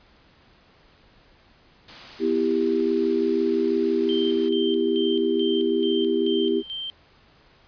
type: noise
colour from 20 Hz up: white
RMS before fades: -41 dBFS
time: 1.88-4.49 s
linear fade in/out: 5 ms
type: chord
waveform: sine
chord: E minor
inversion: second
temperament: just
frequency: 247.2 / 329.6 / 395.6 Hz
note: B3 / E4 / G4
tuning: +2 / 0 / +16 cents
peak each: -26 / -24 / -22 dBFS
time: 2.19-6.63 s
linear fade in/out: 50 ms
type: tone with tremolo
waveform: sine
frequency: 3136 Hz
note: G7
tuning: in tune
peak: -29 dBFS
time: 4.09-6.9 s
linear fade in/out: 0 ms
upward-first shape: square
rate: 2.3 Hz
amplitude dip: 70%
effects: pink hiss -56 dBFS RMS until 7.67 s + resampled to 11025 Hz